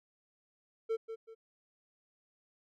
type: tone with echo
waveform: triangle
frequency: 448.5 Hz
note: A4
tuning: 33 cents sharp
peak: -28 dBFS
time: 0.89-0.97 s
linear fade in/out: 20 ms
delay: 190 ms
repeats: 2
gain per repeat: -9 dB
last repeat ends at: 1.35 s
effects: none